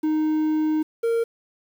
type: tone pair in turn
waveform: triangle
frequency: 310 / 461.6 Hz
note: D#4 / A#4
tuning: -6 / -17 cents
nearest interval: perfect fifth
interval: 689 cents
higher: second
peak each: -17 dBFS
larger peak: neither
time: 0.03-0.83 / 1.03-1.24 s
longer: first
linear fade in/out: 10 ms
effects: 8-bit